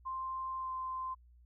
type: tone with pitch glide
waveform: sine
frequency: 1048 to 1039 Hz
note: C6 to C6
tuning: +2 to -12 cents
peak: -36 dBFS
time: 0.05-1.15 s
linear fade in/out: 20 ms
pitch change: -14 cents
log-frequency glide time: 0.57-0.71 s
effects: added 60 Hz sine -58 dBFS peak until 1.45 s